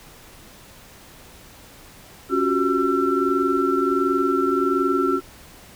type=tone cluster; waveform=sine; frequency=276.2 / 359.2 / 380.6 / 1345 Hz; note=C#4 / F4 / F#4 / E6; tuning=-6 / +49 / +49 / +34 cents; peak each=-23 dBFS; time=2.29-5.21 s; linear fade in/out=50 ms; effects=pink hiss -46 dBFS RMS until 5.75 s